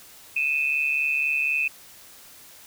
sine tone pair together, 2489 / 2633 Hz, D#7 / E7, 0 / -3 cents, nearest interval minor second, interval 97 cents, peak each -24 dBFS, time 0.36-1.68 s, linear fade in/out 5 ms, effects white hiss -48 dBFS RMS until 2.66 s

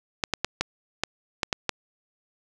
clicks, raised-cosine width 0.2 ms, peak -6 dBFS, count 8, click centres 0.238 / 0.337 / 0.446 / 0.61 / 1.036 / 1.432 / 1.528 / 1.693 s, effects none

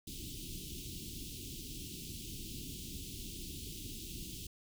pink band-stop noise, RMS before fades -45 dBFS, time 0.07-4.47 s, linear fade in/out 5 ms, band 370 to 2800 Hz, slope 48 dB/octave, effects none

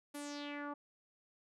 sawtooth tone with low-pass filter sweep, 290 Hz, D4, 22 cents flat, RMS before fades -44 dBFS, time 0.14-0.74 s, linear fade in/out 10 ms, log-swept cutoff 12000 to 1000 Hz, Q 3.6, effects none

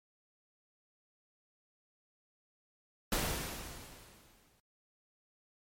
pink noise with exponential decay, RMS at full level -31 dBFS, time 3.12-4.6 s, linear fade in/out 2 ms, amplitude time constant 320 ms, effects MP3 64 kbps

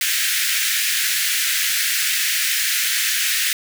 pink high-pass noise, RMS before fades -20 dBFS, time 0.01-3.53 s, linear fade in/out 2 ms, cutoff 1600 Hz, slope 48 dB/octave, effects none

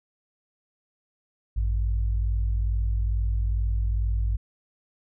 sine tone pair together, 54.1 / 96.4 Hz, A1 / G2, -29 / -28 cents, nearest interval minor seventh, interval 1001 cents, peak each -22 / -31 dBFS, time 1.56-4.37 s, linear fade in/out 10 ms, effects none

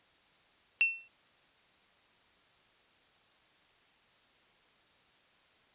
sine tone with exponential decay, 2699 Hz, E7, 40 cents sharp, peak -20 dBFS, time 0.81-1.08 s, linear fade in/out 0 ms, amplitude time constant 57 ms, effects white hiss -65 dBFS RMS until 5.74 s + resampled to 8000 Hz

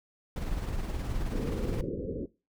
brown noise with tremolo, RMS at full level -31 dBFS, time 0.36-1.81 s, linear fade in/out 2 ms, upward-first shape sine, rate 19 Hz, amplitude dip 40%
white low-pass noise, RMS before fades -35 dBFS, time 1.31-2.26 s, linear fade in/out 10 ms, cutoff 530 Hz, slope 96 dB/octave
effects noise-tail reverb RT60 0.3 s tail -21 dB re dry

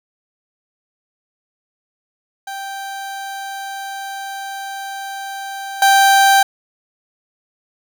30% pulse tone with level steps, 784 Hz, G5, in tune, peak -23 / -6 dBFS, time 2.47-6.43 s, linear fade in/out 5 ms, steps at 5.82 s, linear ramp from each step 2 ms, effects none

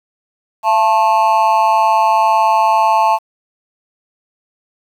triangle tone with amplitude modulation, 879 Hz, A5, 2 cents flat, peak -3 dBFS, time 0.63-3.19 s, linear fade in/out 50 ms, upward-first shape sine, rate 202 Hz, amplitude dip 100%, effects 7-bit

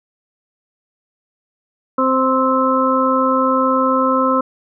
harmonic tone, 261.6 Hz, C4, in tune, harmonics 1 / 2 / 4 / 5, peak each -18 / -18 / -18 / -18 dBFS, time 1.98-4.41 s, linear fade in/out 5 ms, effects none

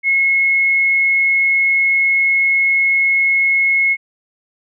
sine tone, 2174 Hz, C#7, 34 cents flat, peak -11 dBFS, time 0.03-3.97 s, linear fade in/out 50 ms, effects none

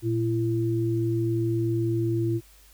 sine tone pair together, 116.54 / 337.3 Hz, A#2 / E4, 0 / +40 cents, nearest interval octave + tritone, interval 1840 cents, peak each -25 dBFS, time 0.02-2.41 s, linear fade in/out 50 ms, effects added 50 Hz sine -54 dBFS peak until 2.73 s + white hiss -56 dBFS RMS until 2.73 s

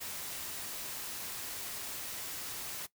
white noise, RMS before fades -41 dBFS, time 0-2.87 s, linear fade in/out 20 ms, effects noise-tail reverb RT60 0.1 s tail -18 dB re dry

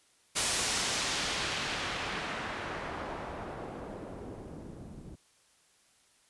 white noise with low-pass filter sweep, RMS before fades -36 dBFS, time 0.35-5.16 s, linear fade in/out 20 ms, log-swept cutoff 9800 to 210 Hz, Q 0.82, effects white hiss -66 dBFS RMS until 6.29 s + resampled to 24000 Hz

